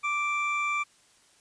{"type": "tone pair together", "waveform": "triangle", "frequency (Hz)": [1174.5, 2349], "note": ["D6", "D7"], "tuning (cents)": [0, 0], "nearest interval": "octave", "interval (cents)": 1200, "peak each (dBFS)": -27, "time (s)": [0.03, 0.84], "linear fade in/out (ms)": 20, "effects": ["white hiss -61 dBFS RMS until 1.4 s", "resampled to 22050 Hz"]}